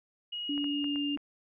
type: tone with pitch glide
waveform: sine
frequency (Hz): 2889 to 2807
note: F#7 to F7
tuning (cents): -42 to +8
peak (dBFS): -34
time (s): 0.32-1.16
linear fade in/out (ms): 10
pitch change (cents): -50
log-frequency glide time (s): 0.5-1
type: tone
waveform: sine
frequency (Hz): 287.8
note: D4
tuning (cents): -35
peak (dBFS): -30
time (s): 0.49-1.17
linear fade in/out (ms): 5
type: clicks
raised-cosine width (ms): 0.5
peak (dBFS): -31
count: 5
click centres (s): 0.578 / 0.643 / 0.843 / 0.959 / 1.174
effects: none